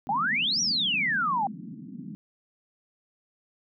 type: band-pass noise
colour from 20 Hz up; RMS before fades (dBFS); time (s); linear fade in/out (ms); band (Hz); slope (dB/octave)
pink; -40; 0.07-2.15; 0; 160 to 270; 48
type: exponential two-way sweep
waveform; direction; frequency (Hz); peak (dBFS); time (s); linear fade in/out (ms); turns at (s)
sine; up then down; 763 to 5920 to 763; -23; 0.09-1.47; 2; 0.61
effects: none